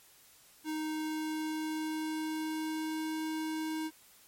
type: tone with pitch glide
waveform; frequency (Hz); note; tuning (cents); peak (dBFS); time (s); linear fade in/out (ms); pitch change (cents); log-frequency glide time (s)
square; 311.1 to 314.9; D#4 to D#4; 0 to +21; -34; 0.64-3.91; 50; +21; 0.92-3.19
effects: white hiss -60 dBFS RMS until 4.27 s + MP3 64 kbps

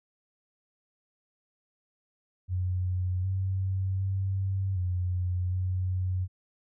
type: tone with pitch steps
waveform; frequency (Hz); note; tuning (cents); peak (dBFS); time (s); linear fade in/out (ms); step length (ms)
sine; 91.3 / 95.1 / 96.3 / 90.3 / 92.2; F#2 / F#2 / G2 / F#2 / F#2; -23 / +48 / -30 / -42 / -6; -26; 2.48-6.28; 50; 760
effects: none

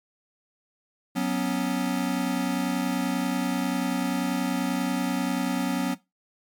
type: chord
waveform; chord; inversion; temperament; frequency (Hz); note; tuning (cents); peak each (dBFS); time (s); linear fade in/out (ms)
square; F# suspended fourth; none; equal; 185 / 246.9 / 277.2; F#3 / B3 / C#4; 0 / 0 / 0; -29; 1.15-5.95; 20
effects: noise-tail reverb RT60 0.2 s tail -17 dB re dry + MP3 96 kbps

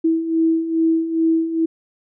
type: beating tone pair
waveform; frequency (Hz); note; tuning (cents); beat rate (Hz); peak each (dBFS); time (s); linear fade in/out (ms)
sine; 323.9 / 326.3; E4 / E4; -30 / -18; 2.4; -22 / -16; 0.04-1.66; 10
effects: none

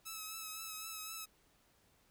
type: tone with vibrato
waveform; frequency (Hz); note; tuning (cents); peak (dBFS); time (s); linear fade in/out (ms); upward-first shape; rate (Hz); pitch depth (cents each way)
5% pulse; 1295; E6; -31; -32; 0.05-1.26; 20; triangle; 3.9; 35
effects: pink hiss -71 dBFS RMS until 2.1 s

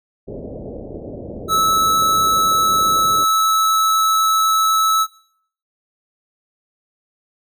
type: low-pass noise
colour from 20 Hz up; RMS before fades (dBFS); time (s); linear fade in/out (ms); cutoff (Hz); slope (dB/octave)
white; -31; 0.27-3.25; 20; 600; 48
type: tone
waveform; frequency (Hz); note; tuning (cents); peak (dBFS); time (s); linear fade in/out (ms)
square; 1304; E6; -19; -14; 1.48-5.07; 50
effects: noise-tail reverb RT60 0.6 s tail -19 dB re dry

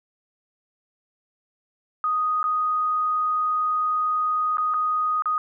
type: tone with dropouts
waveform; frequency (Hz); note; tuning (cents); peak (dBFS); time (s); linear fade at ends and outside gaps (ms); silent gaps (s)
sine; 1244.5; D#6; 0; -20; 2.04-5.38; 1; 2.429-2.44 / 4.571-4.582 / 4.738-4.742 / 5.222-5.257
effects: none

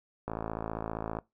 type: click train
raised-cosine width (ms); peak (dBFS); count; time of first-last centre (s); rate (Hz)
1; -20; 51; 0.28-1.187; 55.1
effects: noise-tail reverb RT60 0.2 s tail -22 dB re dry

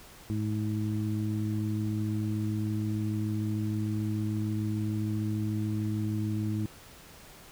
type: harmonic tone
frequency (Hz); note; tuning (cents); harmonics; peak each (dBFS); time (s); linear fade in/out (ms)
106.7; G#2; +47; 1 / 2 / 3; -30 / -33 / -35; 0.3-6.66; 0
effects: pink hiss -51 dBFS RMS until 7.51 s

